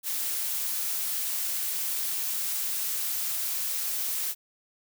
blue noise, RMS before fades -30 dBFS, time 0.03-4.35 s, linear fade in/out 50 ms, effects none

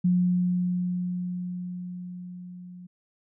sine tone with level ramp, 179.3 Hz, F3, 46 cents sharp, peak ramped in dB -18 to -41 dBFS, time 0.04-2.87 s, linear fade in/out 10 ms, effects none

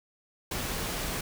pink noise, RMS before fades -33 dBFS, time 0.51-1.21 s, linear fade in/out 5 ms, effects none

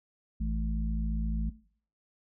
harmonic tone, 54.3 Hz, A1, 22 cents flat, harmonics 1 / 3 / 4, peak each -29 / -38 / -36 dBFS, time 0.4-1.5 s, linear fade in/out 10 ms, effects noise-tail reverb RT60 0.5 s tail -18 dB re dry

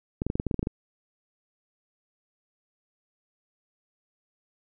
clicks, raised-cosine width 3 ms, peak -14 dBFS, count 11, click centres 0.219 / 0.266 / 0.301 / 0.355 / 0.399 / 0.467 / 0.512 / 0.543 / 0.593 / 0.629 / 0.671 s, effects none

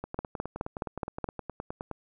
two click trains, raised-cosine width 1 ms, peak -16 / -21 dBFS, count 6 / 19, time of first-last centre 0.19-1.243 / 0.04-1.913 s, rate 4.75 / 9.61 Hz, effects none

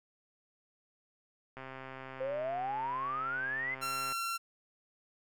click train, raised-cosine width 0.5 ms, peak -30 dBFS, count 338, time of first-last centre 1.57-4.123 s, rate 132 Hz
sine exponential sweep, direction up, 514 to 2093 Hz, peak -33 dBFS, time 2.2-3.75 s, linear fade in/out 10 ms
sawtooth tone, 1361 Hz, F6, 45 cents flat, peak -30 dBFS, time 3.81-4.38 s, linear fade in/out 20 ms
effects none

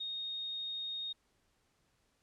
sine tone, 3714 Hz, A#7, 7 cents flat, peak -37 dBFS, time 0-1.13 s, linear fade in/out 10 ms, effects pink hiss -75 dBFS RMS until 2.22 s + low-pass 10000 Hz 12 dB/octave

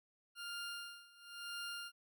20% pulse tone with tremolo, 1403 Hz, F6, 8 cents sharp, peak -37 dBFS, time 0.35-1.92 s, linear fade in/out 50 ms, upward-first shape sine, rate 0.97 Hz, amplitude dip 90%, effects none

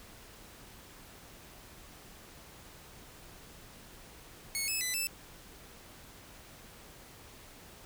10% pulse tone with pitch steps, 2197 / 2594 / 2003 / 2640 Hz, C#7 / E7 / B6 / E7, -16 / -28 / +24 / +2 cents, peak -23 dBFS, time 4.55-5.07 s, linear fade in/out 0 ms, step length 130 ms, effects pink hiss -53 dBFS RMS until 7.85 s

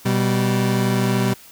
30% pulse tone pair together, 123.47 / 194.14 Hz, B2 / G3, 0 / -16 cents, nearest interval minor sixth, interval 784 cents, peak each -17 dBFS, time 0.05-1.34 s, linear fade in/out 10 ms, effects white hiss -45 dBFS RMS until 1.51 s

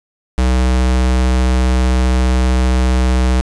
square tone, 63.2 Hz, B1, 41 cents sharp, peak -11 dBFS, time 0.38-3.41 s, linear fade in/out 0 ms, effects resampled to 22050 Hz + 7-bit

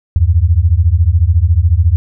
sine beating tone pair, 77.78 / 91.78 Hz, D#2 / F#2, 0 / -14 cents, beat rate 14 Hz, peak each -10 dBFS, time 0.16-1.96 s, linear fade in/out 0 ms, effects none

